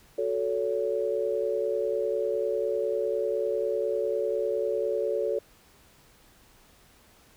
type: chord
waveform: sine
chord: F# minor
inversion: none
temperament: equal with one note detuned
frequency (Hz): 370 / 440 / 564.1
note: F#4 / A4 / C#5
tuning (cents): 0 / 0 / +30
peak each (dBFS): -32 / -28 / -29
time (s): 0.18-5.39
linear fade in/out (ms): 5
effects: pink hiss -58 dBFS RMS until 7.36 s